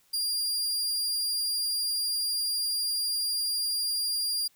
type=tone; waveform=sawtooth; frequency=4804 Hz; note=D8; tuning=38 cents sharp; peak=-24 dBFS; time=0.13-4.48 s; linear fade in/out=10 ms; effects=white hiss -65 dBFS RMS until 4.55 s